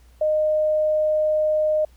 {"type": "tone", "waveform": "sine", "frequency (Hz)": 615, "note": "D#5", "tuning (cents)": -20, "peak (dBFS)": -17, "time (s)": [0.21, 1.85], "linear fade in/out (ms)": 5, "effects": ["added 60 Hz sine -49 dBFS peak until 1.96 s", "pink hiss -60 dBFS RMS until 1.96 s"]}